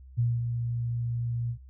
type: tone with ADSR envelope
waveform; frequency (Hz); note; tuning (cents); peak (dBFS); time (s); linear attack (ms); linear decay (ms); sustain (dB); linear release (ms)
sine; 118.7; A#2; +32; -21; 0.17-1.58; 22; 220; -6; 82
effects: added 65 Hz sine -46 dBFS peak until 1.69 s